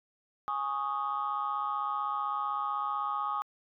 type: chord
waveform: sine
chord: Ab suspended fourth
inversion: none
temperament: equal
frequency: 830.6 / 1108.7 / 1244.5 Hz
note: Ab5 / Db6 / Eb6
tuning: 0 / 0 / 0 cents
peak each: -35 / -34 / -32 dBFS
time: 0.48-3.42 s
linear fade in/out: 0 ms
effects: tanh soft clip ceiling -23 dBFS